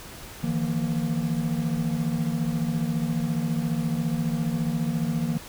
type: chord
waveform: triangle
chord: Eb suspended second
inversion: none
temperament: equal with one note detuned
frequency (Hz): 155.56 / 170.13 / 233.1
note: Eb3 / F3 / Bb3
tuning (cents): 0 / -45 / 0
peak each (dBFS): -26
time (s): 0.43-5.38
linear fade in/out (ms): 10
effects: pink hiss -42 dBFS RMS until 5.48 s